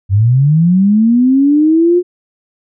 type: linear sweep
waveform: sine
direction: up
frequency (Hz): 92.5 to 361.6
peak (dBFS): -6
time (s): 0.09-2.03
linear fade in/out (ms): 50
effects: none